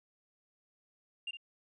sine tone with echo, 2794 Hz, F7, in tune, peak -34 dBFS, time 1.27-1.31 s, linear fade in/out 5 ms, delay 61 ms, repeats 1, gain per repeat -9 dB, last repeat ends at 1.371 s, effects tanh soft clip ceiling -33 dBFS

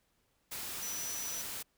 sine tone in noise, 5920 Hz, F#8, in tune, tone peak -39 dBFS, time 0.82-1.42 s, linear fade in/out 10 ms, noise white, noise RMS -41 dBFS, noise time 0.51-1.63 s, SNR -1 dB, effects pink hiss -75 dBFS RMS until 1.77 s

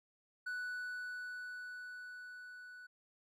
triangle tone with level ramp, 1483 Hz, F#6, 4 cents sharp, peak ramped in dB -36 to -49 dBFS, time 0.46-2.87 s, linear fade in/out 10 ms, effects none

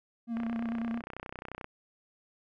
triangle tone with vibrato, 230.8 Hz, A#3, 17 cents flat, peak -29 dBFS, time 0.27-1.02 s, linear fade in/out 50 ms, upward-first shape triangle, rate 9 Hz, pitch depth 38 cents each way
click train, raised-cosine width 0.5 ms, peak -25 dBFS, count 41, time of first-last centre 0.37-1.644 s, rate 31.4 Hz
effects none

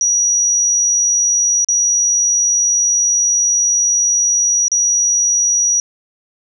sine tone with dropouts, 5800 Hz, F#8, 35 cents flat, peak -11 dBFS, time 0.01-5.8 s, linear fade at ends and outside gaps 1 ms, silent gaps 1.646-1.686 / 4.682-4.717 s, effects none

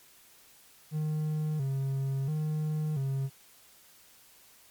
triangle tone with vibrato, 144.4 Hz, D3, 29 cents flat, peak -26 dBFS, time 0.91-3.3 s, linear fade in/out 50 ms, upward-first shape square, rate 0.73 Hz, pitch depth 110 cents each way, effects white hiss -58 dBFS RMS until 4.7 s + MP3 96 kbps

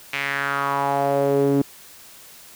sawtooth tone with band-pass filter sweep, 140 Hz, C#3, 18 cents sharp, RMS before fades -21 dBFS, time 0.13-1.62 s, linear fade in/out 5 ms, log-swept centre 2400 to 310 Hz, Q 3.4, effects white hiss -45 dBFS RMS until 2.55 s

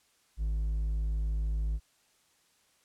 sine tone with hard clipping, 53.5 Hz, A1, 48 cents flat, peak -29 dBFS, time 0.37-1.8 s, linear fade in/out 50 ms, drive 3 dB, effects white hiss -68 dBFS RMS until 2.84 s + low-pass 10000 Hz 12 dB/octave

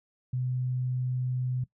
sine tone, 126.7 Hz, B2, 45 cents sharp, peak -27 dBFS, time 0.33-1.64 s, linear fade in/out 5 ms, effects noise-tail reverb RT60 0.1 s tail -18 dB re dry

